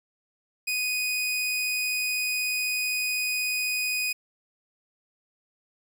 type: tone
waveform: sawtooth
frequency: 2489 Hz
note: D#7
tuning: in tune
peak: -22 dBFS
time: 0.67-4.13 s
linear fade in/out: 10 ms
effects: none